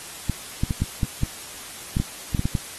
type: clicks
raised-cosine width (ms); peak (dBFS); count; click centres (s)
5; -9; 12; 0.297 / 0.635 / 0.708 / 0.82 / 1.032 / 1.234 / 1.969 / 2 / 2.348 / 2.394 / 2.455 / 2.552
effects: white hiss -38 dBFS RMS until 2.78 s + AAC 32 kbps